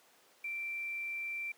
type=tone with quantisation; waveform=sine; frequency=2349 Hz; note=D7; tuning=in tune; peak=-36 dBFS; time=0.44-1.52 s; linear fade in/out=5 ms; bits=10; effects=pink hiss -64 dBFS RMS until 1.57 s + high-pass 400 Hz 12 dB/octave